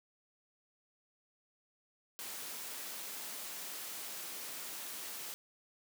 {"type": "high-pass noise", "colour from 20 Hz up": "white", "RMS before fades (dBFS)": -44, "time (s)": [2.19, 5.34], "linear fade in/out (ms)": 0, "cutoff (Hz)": 210, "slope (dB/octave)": 12, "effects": []}